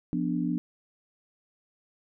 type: chord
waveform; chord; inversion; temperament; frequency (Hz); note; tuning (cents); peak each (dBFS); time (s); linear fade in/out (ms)
sine; B diminished; second; equal; 174.61 / 246.9 / 293.7; F3 / B3 / D4; 0 / 0 / 0; -30; 0.13-0.58; 0
effects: none